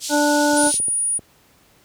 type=band-pass noise; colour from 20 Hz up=white; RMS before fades=-28 dBFS; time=0-0.8 s; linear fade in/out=50 ms; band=3500 to 8600 Hz; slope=24 dB/octave
type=harmonic tone; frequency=293.7 Hz; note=D4; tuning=in tune; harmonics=1 / 2 / 3 / 5; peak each=-18 / -20 / -21 / -23 dBFS; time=0.09-0.72 s; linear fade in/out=50 ms
type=clicks; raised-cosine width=2 ms; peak=-23 dBFS; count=7; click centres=0.533 / 0.636 / 0.668 / 0.741 / 0.8 / 0.883 / 1.192 s
type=tone; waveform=sine; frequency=9620 Hz; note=D9; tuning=41 cents sharp; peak=-18 dBFS; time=0.56-1.19 s; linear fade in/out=20 ms
effects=pink hiss -55 dBFS RMS until 1.84 s + high-pass 60 Hz 12 dB/octave